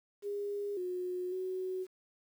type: tone with pitch steps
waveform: sine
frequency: 407 / 362.1 / 372.2 Hz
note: G#4 / F#4 / F#4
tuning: -35 / -37 / +10 cents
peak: -34 dBFS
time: 0.22-1.87 s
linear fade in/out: 50 ms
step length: 550 ms
effects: 10-bit